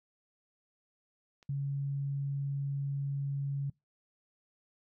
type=click; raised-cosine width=0.2 ms; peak=-40 dBFS; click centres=1.428 s
type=tone; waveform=sine; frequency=139.7 Hz; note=C#3; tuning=14 cents sharp; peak=-31 dBFS; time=1.49-3.7 s; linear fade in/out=5 ms
effects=noise-tail reverb RT60 0.2 s tail -25 dB re dry